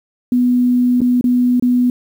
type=tone with dropouts; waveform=sine; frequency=246.9 Hz; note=B3; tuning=in tune; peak=-10 dBFS; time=0.32-1.9 s; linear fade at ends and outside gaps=2 ms; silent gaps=1.006-1.016 / 1.211-1.241 / 1.598-1.624 s; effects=7-bit